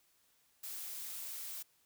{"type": "noise", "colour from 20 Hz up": "blue", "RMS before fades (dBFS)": -44, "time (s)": [0.63, 1.63], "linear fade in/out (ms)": 10, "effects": ["white hiss -72 dBFS RMS until 1.85 s"]}